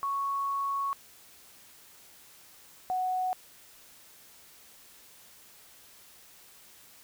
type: tone pair in turn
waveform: sine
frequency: 1108.7 / 740 Hz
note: C#6 / F#5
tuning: 0 / 0 cents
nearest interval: perfect fifth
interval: 700 cents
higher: first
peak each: -28 / -27 dBFS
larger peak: second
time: 0.03-0.93 / 2.9-3.33 s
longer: first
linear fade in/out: 0 ms
effects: white hiss -55 dBFS RMS until 7.03 s